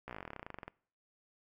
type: slowing click train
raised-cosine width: 0.5 ms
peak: -28 dBFS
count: 22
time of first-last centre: 0.08-0.68 s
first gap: 15 ms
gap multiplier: 1.06
effects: noise-tail reverb RT60 0.5 s tail -23 dB re dry